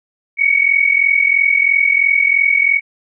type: tone pair together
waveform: sine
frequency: 2217 / 2260 Hz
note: C#7 / C#7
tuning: 0 / +33 cents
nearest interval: unison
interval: 33 cents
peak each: -13 dBFS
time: 0.37-2.81 s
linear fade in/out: 50 ms
effects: none